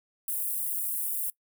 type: high-pass noise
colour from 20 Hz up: white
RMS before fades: -31 dBFS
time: 0.28-1.3 s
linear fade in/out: 2 ms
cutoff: 9000 Hz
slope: 48 dB/octave
effects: noise-tail reverb RT60 0.1 s tail -22 dB re dry